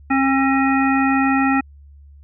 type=harmonic tone with a mistuned harmonic; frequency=269.3 Hz; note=C#4; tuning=50 cents flat; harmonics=1 / 3 / 5 / 7 / 9; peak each=-16 / -21 / -23 / -24 / -26 dBFS; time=0.1-1.61 s; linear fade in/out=10 ms; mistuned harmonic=9; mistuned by=+40 cents; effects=added 71 Hz sine -41 dBFS peak until 2.23 s